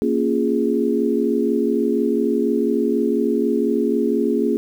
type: chord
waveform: sine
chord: Bb minor seventh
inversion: none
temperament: equal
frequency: 233.1 / 277.2 / 349.2 / 415.3 Hz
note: Bb3 / Db4 / F4 / Ab4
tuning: 0 / 0 / 0 / 0 cents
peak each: -21 / -22 / -23 / -21 dBFS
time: 0.02-4.57 s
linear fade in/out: 0 ms
effects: 8-bit